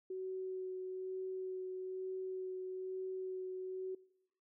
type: tone with vibrato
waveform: sine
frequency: 373.8 Hz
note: F#4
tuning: 18 cents sharp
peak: -39 dBFS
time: 0.1-3.95 s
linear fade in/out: 5 ms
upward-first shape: sine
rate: 1.1 Hz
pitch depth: 9 cents each way
effects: noise-tail reverb RT60 0.9 s tail -22 dB re dry